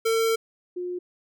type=tone pair in turn; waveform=square / sine; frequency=451.5 / 357.8 Hz; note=A4 / F4; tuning=+45 / +42 cents; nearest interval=major third; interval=403 cents; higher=first; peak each=-21 / -28 dBFS; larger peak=first; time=0.05-0.36 / 0.76-0.99 s; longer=first; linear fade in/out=10 ms; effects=none